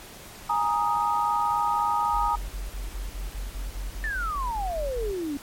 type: chord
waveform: sine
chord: Ab suspended second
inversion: none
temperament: just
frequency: 830.6 / 934.4 / 1245.9 Hz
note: Ab5 / Bb5 / Eb6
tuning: 0 / +4 / +2 cents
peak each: -27 / -25 / -26 dBFS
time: 0.49-2.36 s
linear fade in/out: 10 ms
type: tone bursts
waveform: sine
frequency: 45 Hz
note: F#1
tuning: 47 cents flat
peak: -29 dBFS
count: 15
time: 2.13-5.118 s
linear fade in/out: 10 ms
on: 160 ms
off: 42 ms
type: exponential sweep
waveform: sine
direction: down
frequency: 1816 to 273.7 Hz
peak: -27 dBFS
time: 4.04-5.37 s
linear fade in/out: 0 ms
effects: pink hiss -44 dBFS RMS until 5.42 s + MP3 64 kbps